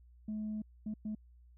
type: tone bursts at uneven times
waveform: sine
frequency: 214.1 Hz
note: A3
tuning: 47 cents flat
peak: -34 dBFS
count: 3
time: 0.28-0.62 / 0.86-0.94 / 1.05-1.15 s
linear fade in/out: 5 ms
effects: tanh soft clip ceiling -33 dBFS + added 60 Hz sine -57 dBFS peak until 1.57 s